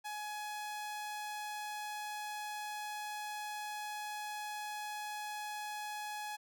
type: tone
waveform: sawtooth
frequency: 841 Hz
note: G#5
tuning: 22 cents sharp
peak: -36 dBFS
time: 0.04-6.37 s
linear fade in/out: 20 ms
effects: none